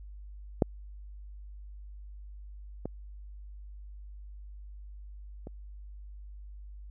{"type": "clicks", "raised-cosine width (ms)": 2, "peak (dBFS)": [-9, -20, -28], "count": 3, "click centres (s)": [0.622, 2.856, 5.471], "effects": ["added 50 Hz sine -43 dBFS peak until 6.9 s"]}